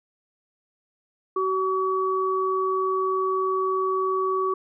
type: tone pair together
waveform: sine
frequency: 378.6 / 1135.8 Hz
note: F#4 / C#6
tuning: +40 / +42 cents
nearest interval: octave + perfect fifth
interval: 1902 cents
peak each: -24 dBFS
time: 1.36-4.54 s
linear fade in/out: 5 ms
effects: none